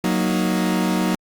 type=chord; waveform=40% pulse; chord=D# minor; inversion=first; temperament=equal; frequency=185 / 233.1 / 311.1 Hz; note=F#3 / A#3 / D#4; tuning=0 / 0 / 0 cents; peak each=-20 / -23 / -23 dBFS; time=0.04-1.15 s; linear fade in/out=2 ms; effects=Opus 48 kbps